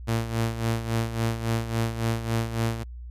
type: tone with tremolo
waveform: sawtooth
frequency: 114.3 Hz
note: A#2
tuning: 34 cents flat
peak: -18 dBFS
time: 0.07-2.84 s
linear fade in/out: 20 ms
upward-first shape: sine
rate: 3.6 Hz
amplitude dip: 70%
effects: added 60 Hz sine -36 dBFS peak until 3.1 s + resampled to 32000 Hz